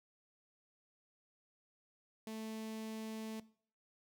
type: tone with notch filter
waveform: sawtooth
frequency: 220 Hz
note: A3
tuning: in tune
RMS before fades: -45 dBFS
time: 2.27-3.4 s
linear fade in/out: 2 ms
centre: 1400 Hz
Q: 1.8
effects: noise-tail reverb RT60 0.5 s tail -19 dB re dry